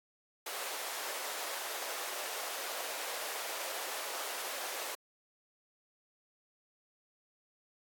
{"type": "high-pass noise", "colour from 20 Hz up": "pink", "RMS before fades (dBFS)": -40, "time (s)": [0.46, 4.95], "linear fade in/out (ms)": 5, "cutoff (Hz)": 480, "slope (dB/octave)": 24, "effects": ["AAC 64 kbps"]}